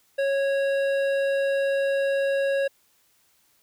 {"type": "tone with hard clipping", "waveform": "triangle", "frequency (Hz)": 551, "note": "C#5", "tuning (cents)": -11, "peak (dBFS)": -23, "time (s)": [0.18, 2.68], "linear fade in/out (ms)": 10, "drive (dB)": 15, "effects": ["white hiss -64 dBFS RMS until 3.62 s"]}